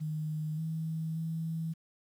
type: tone with pitch steps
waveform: sine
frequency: 154.5 / 160.3 / 162.4 Hz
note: D#3 / E3 / E3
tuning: -12 / -48 / -26 cents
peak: -32 dBFS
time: 0-1.74 s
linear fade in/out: 20 ms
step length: 580 ms
effects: 10-bit